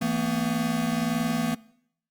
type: chord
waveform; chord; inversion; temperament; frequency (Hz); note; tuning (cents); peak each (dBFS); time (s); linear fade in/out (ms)
square; E suspended fourth; none; equal with one note detuned; 164.81 / 225.3 / 246.9; E3 / A3 / B3; 0 / +41 / 0; -32 / -27 / -29; 0.01-1.55; 10
effects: noise-tail reverb RT60 0.7 s tail -22 dB re dry + Opus 48 kbps